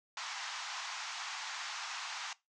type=band-pass noise; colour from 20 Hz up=pink; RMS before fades=-42 dBFS; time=0.17-2.33 s; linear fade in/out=2 ms; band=800 to 6900 Hz; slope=48 dB/octave; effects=noise-tail reverb RT60 0.2 s tail -19 dB re dry